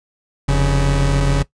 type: tone pair together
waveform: 40% pulse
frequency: 44.15 / 139.9 Hz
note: F1 / C#3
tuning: +20 / +16 cents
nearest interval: octave + minor sixth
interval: 1996 cents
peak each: -15 dBFS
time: 0.48-1.43 s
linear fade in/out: 10 ms
effects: noise-tail reverb RT60 0.1 s tail -17 dB re dry + resampled to 22050 Hz